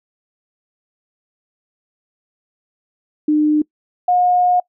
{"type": "tone pair in turn", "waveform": "sine", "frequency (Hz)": [302.4, 719.2], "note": ["D#4", "F#5"], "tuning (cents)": [-49, -49], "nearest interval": "octave + minor third", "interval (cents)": 1500, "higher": "second", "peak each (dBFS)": -11, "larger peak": "neither", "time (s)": [[3.28, 3.62], [4.08, 4.6]], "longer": "second", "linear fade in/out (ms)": 5, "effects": ["noise-tail reverb RT60 0.1 s tail -24 dB re dry"]}